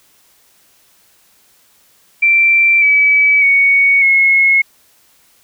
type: tone with pitch steps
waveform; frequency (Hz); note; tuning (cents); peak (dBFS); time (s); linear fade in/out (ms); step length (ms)
sine; 2349 / 2289 / 2230 / 2173; D7 / D7 / C#7 / C#7; 0 / -45 / +10 / -35; -7; 2.22-4.62; 10; 600
effects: white hiss -52 dBFS RMS until 5.43 s